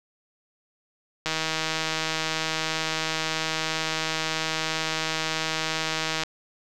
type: click train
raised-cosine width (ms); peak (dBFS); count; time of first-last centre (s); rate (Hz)
0.2; -9; 792; 1.26-6.235; 159
effects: none